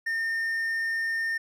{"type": "tone", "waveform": "triangle", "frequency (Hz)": 1818, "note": "A#6", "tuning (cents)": -44, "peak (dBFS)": -24, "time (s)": [0.06, 1.38], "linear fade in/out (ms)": 10, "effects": []}